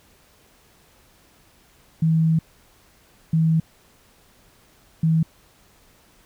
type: tone bursts at uneven times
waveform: sine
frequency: 161.2 Hz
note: E3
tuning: 38 cents flat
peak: -15 dBFS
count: 3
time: 2.02-2.39 / 3.33-3.6 / 5.03-5.23 s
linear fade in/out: 5 ms
effects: pink hiss -56 dBFS RMS until 6.25 s